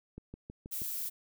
click train, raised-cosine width 3 ms, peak -31 dBFS, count 5, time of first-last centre 0.18-0.819 s, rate 6.26 Hz
violet noise, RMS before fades -37 dBFS, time 0.71-1.1 s, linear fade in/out 20 ms
effects none

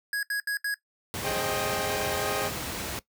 square tone bursts, 1661.2 Hz, G#6, in tune, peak -27 dBFS, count 4, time 0.13-0.742 s, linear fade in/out 2 ms, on 99 ms, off 72 ms
pink noise, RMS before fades -33 dBFS, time 1.14-2.99 s, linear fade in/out 0 ms
sawtooth chord, Ab major seventh, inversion none, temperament equal with one note detuned, 415.3 / 532.1 / 622.3 / 784 Hz, Ab4 / C5 / Eb5 / G5, 0 / +29 / 0 / 0 cents, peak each -30 dBFS, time 1.22-2.51 s, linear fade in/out 50 ms
effects noise-tail reverb RT60 0.1 s tail -18 dB re dry + high-pass 80 Hz 12 dB/octave

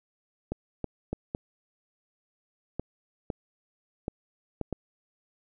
clicks, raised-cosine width 2 ms, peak -17 dBFS, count 9, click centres 0.52 / 0.843 / 1.13 / 1.349 / 2.796 / 3.302 / 4.081 / 4.613 / 4.727 s, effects none

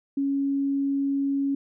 sine tone, 277.2 Hz, C#4, in tune, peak -22 dBFS, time 0.17-1.55 s, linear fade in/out 5 ms, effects none

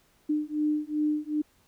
sine beating tone pair, 300.3 / 302.9 Hz, D4 / D#4, +39 / -46 cents, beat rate 2.6 Hz, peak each -28 / -28 dBFS, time 0.29-1.42 s, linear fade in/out 10 ms, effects pink hiss -65 dBFS RMS until 1.67 s

